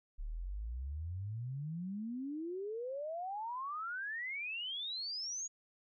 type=exponential sweep; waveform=sine; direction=up; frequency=34.65 to 6820 Hz; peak=-38 dBFS; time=0.18-5.48 s; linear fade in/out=20 ms; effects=none